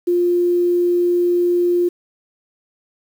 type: tone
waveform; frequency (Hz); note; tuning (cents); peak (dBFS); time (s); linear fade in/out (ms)
sine; 351.4; F4; +11; -13; 0.07-1.89; 10
effects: 7-bit